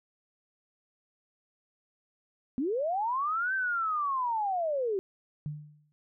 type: linear two-way sweep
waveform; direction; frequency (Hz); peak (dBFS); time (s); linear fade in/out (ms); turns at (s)
sine; up then down; 237.7 to 1571 to 368.7; -27; 2.58-4.99; 0; 3.54
type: tone with exponential decay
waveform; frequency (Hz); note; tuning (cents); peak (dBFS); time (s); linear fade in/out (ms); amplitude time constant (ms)
sine; 149.6; D3; +32; -30; 5.46-5.92; 0; 99
effects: none